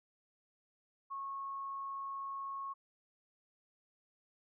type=tone; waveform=sine; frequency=1096 Hz; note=C#6; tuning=20 cents flat; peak=-39 dBFS; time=1.1-2.74 s; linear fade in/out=20 ms; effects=none